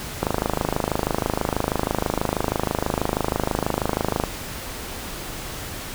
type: click train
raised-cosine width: 1 ms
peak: -6 dBFS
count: 106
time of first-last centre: 0.23-4.238 s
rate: 26.2 Hz
effects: pink hiss -33 dBFS RMS until 5.94 s